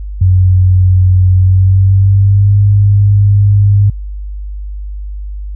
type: tone with pitch glide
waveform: sine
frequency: 92.3 to 101.24 Hz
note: F#2 to G#2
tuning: -4 to -44 cents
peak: -4 dBFS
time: 0.21-3.9 s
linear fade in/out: 5 ms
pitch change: +160 cents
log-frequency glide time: 1.33-2.54 s
effects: added 50 Hz sine -19 dBFS peak until 5.55 s